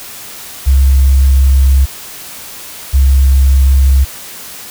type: tone pair in turn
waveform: sine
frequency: 67.2 / 67.2 Hz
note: C2 / C2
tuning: +47 / +47 cents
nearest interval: unison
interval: 0 cents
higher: neither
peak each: -3 dBFS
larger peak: neither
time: 0.66-1.86 / 2.93-4.05 s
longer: first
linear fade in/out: 20 ms
effects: tanh soft clip ceiling -1 dBFS + white hiss -29 dBFS RMS until 4.7 s